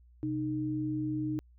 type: tone pair together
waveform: sine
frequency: 129.2 / 307.6 Hz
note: C3 / D#4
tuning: -21 / -20 cents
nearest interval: octave + minor third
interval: 1501 cents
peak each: -36 / -31 dBFS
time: 0.23-1.39 s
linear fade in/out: 0 ms
effects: added 60 Hz sine -56 dBFS peak until 1.58 s